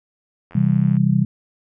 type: click train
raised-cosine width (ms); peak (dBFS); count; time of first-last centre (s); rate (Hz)
0.5; -28; 40; 0.51-0.968; 85.2
type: chord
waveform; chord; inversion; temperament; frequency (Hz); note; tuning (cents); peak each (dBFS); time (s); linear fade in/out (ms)
sine; C major; none; just; 130.81 / 163.52 / 196.22; C3 / E3 / G3; 0 / -14 / +2; -18; 0.55-1.25; 5
effects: none